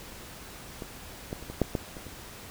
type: clicks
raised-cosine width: 2 ms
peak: -23 / -19 / -29 / -24 / -9 / -14 / -29 / -30 dBFS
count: 8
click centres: 0.822 / 1.329 / 1.426 / 1.5 / 1.617 / 1.752 / 1.968 / 2.067 s
effects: pink hiss -45 dBFS RMS until 2.5 s